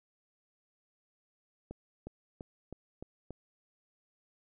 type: accelerating click train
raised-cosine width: 2 ms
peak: -29 dBFS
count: 6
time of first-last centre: 1.71-3.307 s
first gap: 360 ms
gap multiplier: 0.94
effects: none